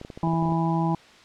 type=clicks; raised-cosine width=2 ms; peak=-24 dBFS; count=11; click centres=0.014 / 0.049 / 0.102 / 0.175 / 0.233 / 0.273 / 0.335 / 0.425 / 0.457 / 0.49 / 0.522 s
type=harmonic tone; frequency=164.81 Hz; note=E3; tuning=in tune; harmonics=1 / 2 / 4 / 5 / 6; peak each=-23 / -28 / -35 / -29 / -31 dBFS; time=0.23-0.95 s; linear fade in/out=2 ms
effects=white hiss -50 dBFS RMS until 1.24 s + low-pass 4000 Hz 12 dB/octave